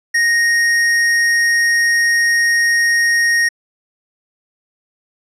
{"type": "tone", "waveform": "square", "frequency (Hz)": 1864.7, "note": "A#6", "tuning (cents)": 0, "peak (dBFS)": -12, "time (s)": [0.14, 3.49], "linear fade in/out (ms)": 10, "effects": ["low-pass 9000 Hz 12 dB/octave"]}